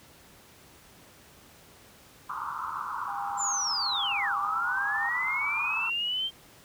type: band-pass noise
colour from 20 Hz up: pink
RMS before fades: -35 dBFS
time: 2.29-5.9 s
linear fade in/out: 10 ms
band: 900 to 1400 Hz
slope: 96 dB/octave
type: tone with tremolo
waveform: sine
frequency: 806 Hz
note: G5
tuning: 48 cents sharp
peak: -33 dBFS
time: 3.08-5.09 s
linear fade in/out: 2 ms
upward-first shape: sine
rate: 1.1 Hz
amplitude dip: 60%
type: linear two-way sweep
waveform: sine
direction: down then up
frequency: 7390 to 1125 to 3171 Hz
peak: -27 dBFS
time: 3.37-6.31 s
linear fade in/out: 50 ms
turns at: 4.37 s
effects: pink hiss -54 dBFS RMS until 6.64 s + high-pass 60 Hz 12 dB/octave